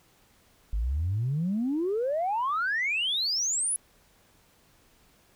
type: exponential sweep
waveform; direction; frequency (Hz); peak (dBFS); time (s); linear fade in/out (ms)
sine; up; 49.08 to 10680; -24; 0.73-3.76; 0
effects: tanh soft clip ceiling -21 dBFS + pink hiss -62 dBFS RMS until 5.35 s